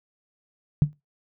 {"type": "tone with exponential decay", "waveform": "sine", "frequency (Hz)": 146.83, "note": "D3", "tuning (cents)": 0, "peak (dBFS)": -10, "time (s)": [0.82, 0.93], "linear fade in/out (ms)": 0, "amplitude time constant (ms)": 22, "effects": ["noise-tail reverb RT60 0.2 s tail -18 dB re dry"]}